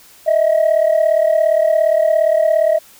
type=tone pair together; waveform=sine; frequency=619.7 / 657 Hz; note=D#5 / E5; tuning=-7 / -6 cents; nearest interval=minor second; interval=101 cents; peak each=-12 dBFS; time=0.26-2.79 s; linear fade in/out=20 ms; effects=tanh soft clip ceiling -7 dBFS + white hiss -45 dBFS RMS until 2.99 s